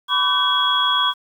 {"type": "tone cluster", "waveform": "sine", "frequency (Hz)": [998, 1145, 1525, 3330], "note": ["B5", "D6", "G6", "G#7"], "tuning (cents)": [18, -44, -48, 4], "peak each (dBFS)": [-23, -21, -25, -18], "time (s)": [0.08, 1.14], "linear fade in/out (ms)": 50, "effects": ["8-bit"]}